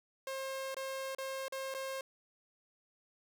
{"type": "tone with dropouts", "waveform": "sawtooth", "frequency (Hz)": 534, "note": "C5", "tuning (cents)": 35, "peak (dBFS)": -34, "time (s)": [0.27, 2.01], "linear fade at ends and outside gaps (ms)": 2, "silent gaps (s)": [[0.745, 0.767], [1.149, 1.184], [1.482, 1.523], [1.741, 1.747]], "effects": []}